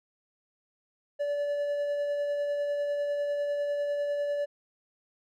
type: tone with tremolo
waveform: triangle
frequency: 578 Hz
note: D5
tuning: 28 cents flat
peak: -24 dBFS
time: 1.19-4.46 s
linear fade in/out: 20 ms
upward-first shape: triangle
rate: 10 Hz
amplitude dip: 30%
effects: none